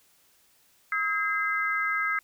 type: tone cluster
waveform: sine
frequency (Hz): 1278 / 1616 / 2061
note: D#6 / G#6 / C7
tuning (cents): +46 / -48 / -27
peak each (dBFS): -29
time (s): 0.92-2.19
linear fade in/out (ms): 2
effects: white hiss -63 dBFS RMS until 2.23 s